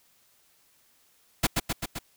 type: noise with echo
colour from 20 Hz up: pink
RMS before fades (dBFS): -22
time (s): 1.43-1.47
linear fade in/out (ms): 10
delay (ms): 130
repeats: 4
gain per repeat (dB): -3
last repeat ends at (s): 1.99
effects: white hiss -64 dBFS RMS until 2.16 s